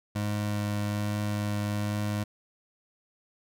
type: tone with vibrato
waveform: 25% pulse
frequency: 104 Hz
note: G#2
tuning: 3 cents sharp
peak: -24 dBFS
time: 0.15-2.24 s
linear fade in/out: 10 ms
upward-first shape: triangle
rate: 1.2 Hz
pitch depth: 8 cents each way
effects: none